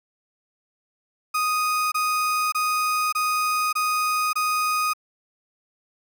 35% pulse tone bursts, 1244.5 Hz, D#6, in tune, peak -19 dBFS, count 6, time 1.34-4.935 s, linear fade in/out 10 ms, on 580 ms, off 23 ms, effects none

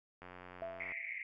click train, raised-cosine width 0.5 ms, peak -35 dBFS, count 64, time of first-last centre 0.22-0.92 s, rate 90 Hz
sine tone with exponential decay, 667 Hz, E5, 20 cents sharp, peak -37 dBFS, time 0.62-1.18 s, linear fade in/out 0 ms, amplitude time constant 120 ms
pink band-pass noise, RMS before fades -43 dBFS, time 0.8-1.23 s, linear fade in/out 2 ms, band 2000 to 2300 Hz, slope 96 dB/octave
effects none

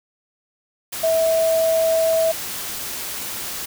sine tone in noise, 651 Hz, E5, 22 cents flat, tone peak -15 dBFS, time 1.03-2.32 s, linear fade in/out 10 ms, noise white, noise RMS -29 dBFS, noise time 0.92-3.66 s, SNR +11 dB, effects none

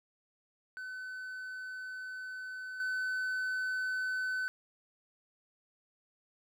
triangle tone with level steps, 1513 Hz, F#6, 38 cents sharp, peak -38 / -30 dBFS, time 0.77-4.48 s, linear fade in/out 0 ms, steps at 2.8 s, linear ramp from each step 2 ms, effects none

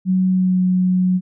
sine tone with pitch glide, 186 to 183.44 Hz, F#3 to F#3, +9 to -15 cents, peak -13 dBFS, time 0.05-1.21 s, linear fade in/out 50 ms, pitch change -24 cents, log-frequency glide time 0.29-0.61 s, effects none

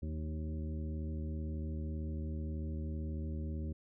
harmonic tone with a mistuned harmonic, 78.1 Hz, D#2, 7 cents sharp, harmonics 1 / 2 / 3 / 4 / 5 / 7, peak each -37 / -45 / -45 / -49 / -53 / -56 dBFS, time 0.02-3.73 s, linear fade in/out 10 ms, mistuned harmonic 3, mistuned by -38 cents, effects none

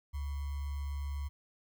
sine tone with sample-and-hold, 71 Hz, C#2, 42 cents sharp, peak -34 dBFS, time 0.13-1.29 s, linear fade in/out 20 ms, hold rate 1050 Hz, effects none

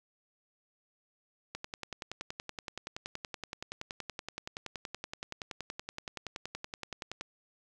click train, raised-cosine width 0.2 ms, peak -21 dBFS, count 61, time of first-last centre 1.55-7.21 s, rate 10.6 Hz, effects none

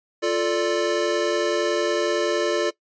square chord, D minor, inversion first, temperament equal, 349.2 / 440 / 587.3 Hz, F4 / A4 / D5, 0 / 0 / 0 cents, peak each -25 dBFS, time 0.22-2.71 s, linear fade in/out 20 ms, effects noise-tail reverb RT60 0.1 s tail -19 dB re dry + resampled to 16000 Hz

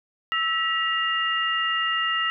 sine tone cluster, 1311 / 1932 / 2814 Hz, E6 / B6 / F7, -10 / -39 / +12 cents, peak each -26 dBFS, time 0.32-2.3 s, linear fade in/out 0 ms, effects none

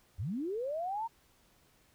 sine linear sweep, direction up, 69.3 to 938 Hz, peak -33 dBFS, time 0.18-1.08 s, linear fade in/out 20 ms, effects pink hiss -67 dBFS RMS until 1.94 s

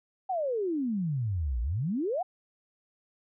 sine exponential two-way sweep, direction down then up, 784 to 55 to 784 Hz, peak -27 dBFS, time 0.29-2.23 s, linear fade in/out 10 ms, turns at 1.61 s, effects none

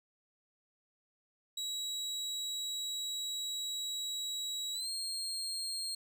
30% pulse tone with pitch glide, 3880 to 4231 Hz, B7 to C8, -31 to +19 cents, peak -33 dBFS, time 1.57-5.95 s, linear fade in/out 5 ms, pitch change +150 cents, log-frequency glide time 4.73-4.89 s, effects none

